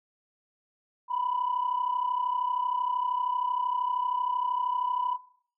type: tone pair together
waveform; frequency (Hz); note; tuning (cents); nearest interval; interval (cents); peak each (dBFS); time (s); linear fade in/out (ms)
sine; 966 / 998.9; B5 / B5; -39 / +19; minor second; 58; -29 / -28; 1.08-5.18; 50
effects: noise-tail reverb RT60 0.5 s tail -18 dB re dry + tanh soft clip ceiling -20 dBFS